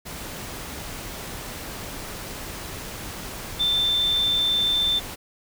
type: tone in noise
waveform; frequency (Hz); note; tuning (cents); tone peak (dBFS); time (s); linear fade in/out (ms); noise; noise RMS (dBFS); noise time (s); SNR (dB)
sine; 3554; A7; +17; -19; 3.59-5; 20; pink; -35; 0.05-5.16; +13
effects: none